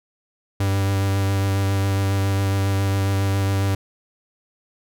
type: tone with vibrato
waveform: 45% pulse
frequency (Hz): 98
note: G2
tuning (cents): 0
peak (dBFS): -18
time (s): 0.6-3.75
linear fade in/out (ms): 5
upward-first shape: sine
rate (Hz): 7.3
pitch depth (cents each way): 14
effects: none